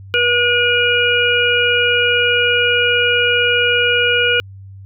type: harmonic tone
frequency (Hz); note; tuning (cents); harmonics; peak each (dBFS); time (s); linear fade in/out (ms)
482.4; B4; -41; 1 / 3 / 5 / 6; -18 / -16 / -18 / -17; 0.14-4.4; 0
effects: added 97 Hz sine -33 dBFS peak until 4.85 s

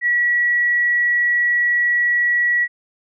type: tone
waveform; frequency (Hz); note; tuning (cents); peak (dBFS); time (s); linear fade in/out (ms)
sine; 1931; B6; -39; -14; 0.01-2.68; 50
effects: none

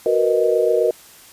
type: chord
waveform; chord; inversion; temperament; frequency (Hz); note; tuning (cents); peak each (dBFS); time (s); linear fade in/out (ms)
sine; B major seventh; second; equal; 370 / 466.2 / 493.9 / 622.3; F#4 / A#4 / B4 / D#5; 0 / 0 / 0 / 0; -21 / -17 / -22 / -20; 0.06-0.91; 2
effects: white hiss -45 dBFS RMS until 1.32 s + resampled to 32000 Hz

